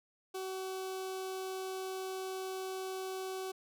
sawtooth tone with notch filter, 377.8 Hz, F#4, 36 cents sharp, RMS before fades -40 dBFS, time 0.34-3.52 s, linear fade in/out 10 ms, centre 1900 Hz, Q 1.9, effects none

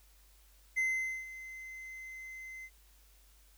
triangle tone with ADSR envelope, 2061 Hz, C7, 27 cents flat, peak -26 dBFS, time 0.76-2.7 s, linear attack 21 ms, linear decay 470 ms, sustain -16 dB, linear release 55 ms, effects added 50 Hz sine -61 dBFS peak until 3.57 s + white hiss -66 dBFS RMS until 3.57 s

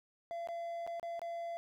triangle tone with dropouts, 680 Hz, F5, 46 cents flat, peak -36 dBFS, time 0.31-1.57 s, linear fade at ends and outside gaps 0 ms, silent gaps 0.473-0.487 / 0.866-0.875 / 0.997-1.029 / 1.194-1.217 s, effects none

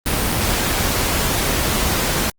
pink noise with amplitude modulation, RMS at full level -17 dBFS, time 0.06-2.3 s, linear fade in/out 2 ms, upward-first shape sine, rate 268 Hz, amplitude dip 45%, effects Opus 24 kbps

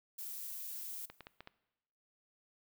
violet noise, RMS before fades -44 dBFS, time 0.18-1.06 s, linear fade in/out 10 ms
clicks, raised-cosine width 0.3 ms, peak -32 dBFS, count 5, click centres 1.1 / 1.207 / 1.269 / 1.406 / 1.474 s
effects noise-tail reverb RT60 1.0 s tail -19 dB re dry

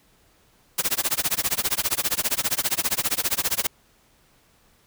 white noise with tremolo, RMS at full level -21 dBFS, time 0.78-3.67 s, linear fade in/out 5 ms, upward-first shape sine, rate 15 Hz, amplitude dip 100%, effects pink hiss -60 dBFS RMS until 4.86 s

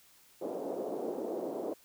pink band-pass noise, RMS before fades -37 dBFS, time 0.41-1.74 s, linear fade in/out 10 ms, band 310 to 620 Hz, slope 24 dB/octave, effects white hiss -62 dBFS RMS until 1.84 s

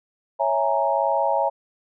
sine chord, A# half-diminished seventh, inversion first, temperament equal, 554.4 / 659.3 / 830.6 / 932.3 Hz, C#5 / E5 / G#5 / A#5, 0 / 0 / 0 / 0 cents, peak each -24 dBFS, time 0.39-1.5 s, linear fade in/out 20 ms, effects none

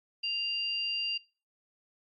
sine tone pair together, 2794 / 4749 Hz, F7 / D8, 0 / +18 cents, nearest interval major sixth, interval 918 cents, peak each -31 / -34 dBFS, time 0.23-1.18 s, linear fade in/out 10 ms, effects noise-tail reverb RT60 0.4 s tail -25 dB re dry + MP3 48 kbps

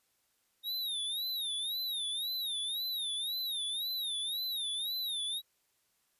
square tone with vibrato, 3729 Hz, A#7, in tune, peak -34 dBFS, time 0.63-5.42 s, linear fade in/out 50 ms, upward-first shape sine, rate 1.9 Hz, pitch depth 140 cents each way, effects white hiss -75 dBFS RMS until 6.19 s + resampled to 32000 Hz

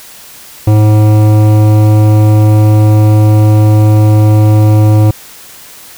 sine tone with hard clipping, 106.6 Hz, G#2, 46 cents sharp, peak -5 dBFS, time 0.67-5.11 s, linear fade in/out 5 ms, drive 14 dB, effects white hiss -33 dBFS RMS until 5.97 s

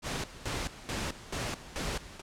pink noise with tremolo, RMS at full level -34 dBFS, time 0.02-2.22 s, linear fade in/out 50 ms, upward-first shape square, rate 2.3 Hz, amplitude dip 80%, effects low-pass 8000 Hz 12 dB/octave

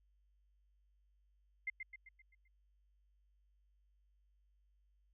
sine tone with echo, 2093 Hz, C7, in tune, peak -36 dBFS, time 1.67-1.7 s, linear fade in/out 5 ms, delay 130 ms, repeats 6, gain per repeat -6 dB, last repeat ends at 2.48 s, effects added 50 Hz sine -70 dBFS peak until 5.13 s

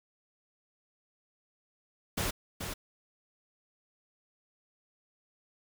pink noise with echo, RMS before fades -32 dBFS, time 2.17-2.31 s, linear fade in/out 10 ms, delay 430 ms, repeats 1, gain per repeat -6 dB, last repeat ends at 2.74 s, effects none

